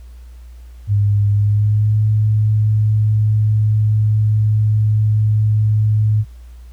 sine tone with pitch glide, 102.3 to 107.2 Hz, G#2 to A2, -26 to -45 cents, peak -11 dBFS, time 0.87-6.25 s, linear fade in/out 50 ms, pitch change +81 cents, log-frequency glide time 1.3-1.96 s, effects added 60 Hz sine -34 dBFS peak until 6.72 s + pink hiss -55 dBFS RMS until 6.72 s

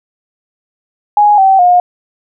sine tone with pitch steps, 830.6 / 770.5 / 714.8 Hz, G#5 / G5 / F5, 0 / -30 / +40 cents, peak -4 dBFS, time 1.17-1.8 s, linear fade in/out 2 ms, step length 210 ms, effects none

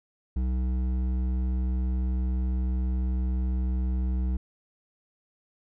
triangle tone with hard clipping, 63 Hz, B1, 35 cents sharp, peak -26 dBFS, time 0.36-4.37 s, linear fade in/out 5 ms, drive 13 dB, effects none

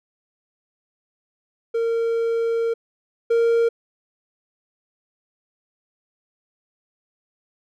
triangle tone pair in turn, 460 / 463.7 Hz, A#4 / A#4, -23 / -9 cents, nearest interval unison, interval 14 cents, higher second, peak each -17 / -13 dBFS, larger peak second, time 1.74-2.74 / 3.3-3.69 s, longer first, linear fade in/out 10 ms, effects none

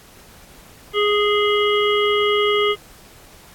harmonic tone with a mistuned harmonic, 415.3 Hz, G#4, in tune, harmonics 1 / 3 / 5 / 7 / 8, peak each -17 / -22 / -24 / -25 / -26 dBFS, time 0.93-2.76 s, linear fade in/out 50 ms, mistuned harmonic 8, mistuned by -35 cents, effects pink hiss -46 dBFS RMS until 3.54 s + AAC 64 kbps

